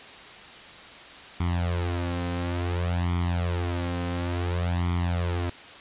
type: tone with flanger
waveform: sawtooth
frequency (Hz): 87.4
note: F2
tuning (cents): +2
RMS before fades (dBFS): -27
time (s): 1.4-5.5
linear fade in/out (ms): 5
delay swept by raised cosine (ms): 0.91 to 3.91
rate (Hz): 0.57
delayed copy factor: +0.95
effects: white hiss -44 dBFS RMS until 5.8 s + resampled to 8000 Hz